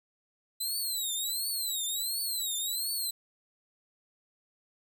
15% pulse tone with vibrato, 4000 Hz, B7, 21 cents sharp, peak -24 dBFS, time 0.6-3.11 s, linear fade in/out 10 ms, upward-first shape triangle, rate 1.4 Hz, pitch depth 210 cents each way, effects none

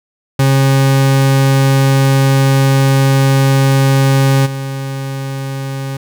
40% pulse tone with level steps, 135.6 Hz, C#3, 38 cents flat, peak -7 / -18 dBFS, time 0.39-5.97 s, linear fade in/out 5 ms, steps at 4.45 s, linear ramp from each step 20 ms, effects none

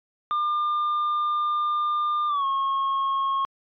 triangle tone with pitch glide, 1200 to 1087.8 Hz, D6 to C#6, +37 to -33 cents, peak -20 dBFS, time 0.31-3.45 s, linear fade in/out 0 ms, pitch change -170 cents, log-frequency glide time 2.28-2.45 s, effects resampled to 11025 Hz

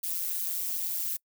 violet noise with amplitude modulation, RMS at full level -28 dBFS, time 0.03-1.17 s, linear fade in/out 10 ms, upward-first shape sine, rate 175 Hz, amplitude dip 85%, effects noise-tail reverb RT60 0.1 s tail -25 dB re dry

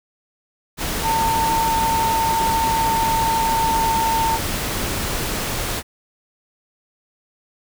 sine tone in noise, 903 Hz, A5, 45 cents sharp, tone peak -17 dBFS, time 1.02-4.39 s, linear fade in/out 50 ms, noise pink, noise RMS -24 dBFS, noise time 0.77-5.83 s, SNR +4 dB, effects none

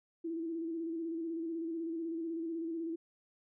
sine tone with vibrato, 329.6 Hz, E4, in tune, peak -35 dBFS, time 0.24-2.96 s, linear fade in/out 10 ms, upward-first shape square, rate 16 Hz, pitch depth 36 cents each way, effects none

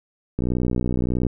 click train, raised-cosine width 3 ms, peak -10 dBFS, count 55, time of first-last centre 0.39-1.267 s, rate 61.6 Hz, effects none

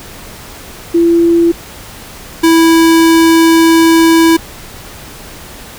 sine / square tone pair in turn, 338.1 / 328.5 Hz, E4 / E4, +44 / -6 cents, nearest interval unison, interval 50 cents, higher first, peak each -5 dBFS, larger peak neither, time 0.94-1.52 / 2.43-4.37 s, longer second, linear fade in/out 10 ms, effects pink hiss -31 dBFS RMS until 5.78 s

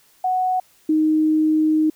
sine tone pair in turn, 740 / 311.1 Hz, F#5 / D#4, 0 / 0 cents, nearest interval octave + minor third, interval 1500 cents, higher first, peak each -17 / -14 dBFS, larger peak second, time 0.24-0.6 / 0.89-1.9 s, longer second, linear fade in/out 5 ms, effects white hiss -56 dBFS RMS until 1.95 s

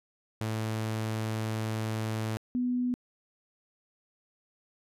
sawtooth / sine tone pair in turn, 110 / 247.6 Hz, A2 / B3, 0 / +5 cents, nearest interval octave + major second, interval 1405 cents, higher second, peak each -26 dBFS, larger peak neither, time 0.41-2.37 / 2.55-2.94 s, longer first, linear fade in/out 0 ms, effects resampled to 32000 Hz

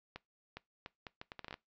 accelerating click train, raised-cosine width 0.3 ms, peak -28 dBFS, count 12, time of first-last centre 0.16-1.541 s, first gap 410 ms, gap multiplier 0.71, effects noise-tail reverb RT60 0.2 s tail -22 dB re dry + resampled to 16000 Hz

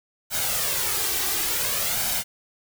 white noise with flanger, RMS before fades -25 dBFS, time 0.3-2.24 s, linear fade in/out 50 ms, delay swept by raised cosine 1.3 to 2.6 ms, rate 0.56 Hz, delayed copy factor +0.6, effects none

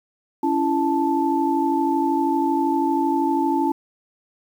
sine tone cluster, 281.2 / 333.9 / 877 Hz, C#4 / E4 / A5, +25 / +22 / -6 cents, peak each -22 dBFS, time 0.43-3.72 s, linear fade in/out 5 ms, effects 8-bit

